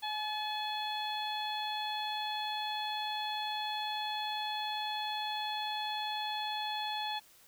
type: harmonic tone with a mistuned harmonic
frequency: 850 Hz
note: G#5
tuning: 40 cents sharp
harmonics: 1 / 2 / 3 / 4 / 5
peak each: -36 / -45 / -46 / -39 / -45 dBFS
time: 0.02-7.2 s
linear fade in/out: 20 ms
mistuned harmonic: 2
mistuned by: +28 cents
effects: white hiss -61 dBFS RMS until 7.47 s